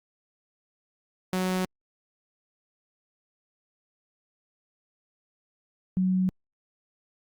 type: tone pair in turn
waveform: sawtooth / sine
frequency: 185 / 185.73 Hz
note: F#3 / F#3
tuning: 0 / +7 cents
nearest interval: unison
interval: 7 cents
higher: second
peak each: -21 dBFS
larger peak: neither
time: 1.33-1.65 / 5.97-6.29 s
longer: neither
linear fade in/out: 0 ms
effects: Opus 48 kbps